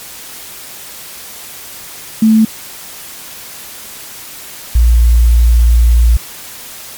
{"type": "tone pair in turn", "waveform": "sine", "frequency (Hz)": [220, 58.27], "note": ["A3", "A#1"], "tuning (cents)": [0, 0], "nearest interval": "octave + major seventh", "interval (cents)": 2300, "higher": "first", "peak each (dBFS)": -4, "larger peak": "neither", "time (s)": [[2.22, 2.45], [4.75, 6.17]], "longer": "second", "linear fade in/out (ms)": 5, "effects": ["white hiss -30 dBFS RMS until 6.97 s", "MP3 96 kbps"]}